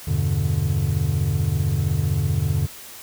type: chord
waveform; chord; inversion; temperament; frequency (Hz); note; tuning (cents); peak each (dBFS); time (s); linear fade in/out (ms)
triangle; E minor seventh; none; equal; 82.41 / 98 / 123.47 / 146.83; E2 / G2 / B2 / D3; 0 / 0 / 0 / 0; -23 / -22 / -24 / -21; 0.07-2.67; 10
effects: white hiss -40 dBFS RMS until 3.02 s